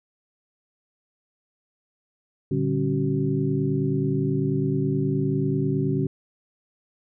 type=tone cluster; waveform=sine; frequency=115.5 / 145.3 / 194.1 / 273.6 / 378.2 Hz; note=A#2 / D3 / G3 / C#4 / F#4; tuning=-16 / -18 / -17 / -23 / +38 cents; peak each=-31 / -24 / -30 / -27 / -28 dBFS; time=2.51-6.07 s; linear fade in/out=5 ms; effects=none